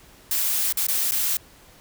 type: noise with dropouts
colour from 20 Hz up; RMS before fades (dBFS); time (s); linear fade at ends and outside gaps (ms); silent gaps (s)
blue; -23; 0.31-1.37; 2; 0.725-0.771 / 0.868-0.884 / 1.111-1.119
effects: pink hiss -51 dBFS RMS until 1.8 s